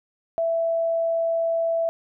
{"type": "tone", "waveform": "sine", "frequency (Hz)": 663, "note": "E5", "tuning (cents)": 10, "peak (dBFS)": -20, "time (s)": [0.38, 1.89], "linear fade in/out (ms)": 0, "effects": []}